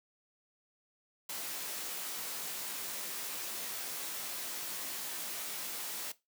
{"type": "noise with comb filter", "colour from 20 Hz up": "white", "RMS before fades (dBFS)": -40, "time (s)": [1.29, 6.12], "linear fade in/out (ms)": 5, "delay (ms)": 18, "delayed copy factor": 0.55, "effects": ["noise-tail reverb RT60 0.2 s tail -17 dB re dry", "high-pass 200 Hz 12 dB/octave"]}